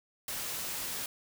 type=noise; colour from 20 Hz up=white; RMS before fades=-37 dBFS; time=0.28-1.06 s; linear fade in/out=2 ms; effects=none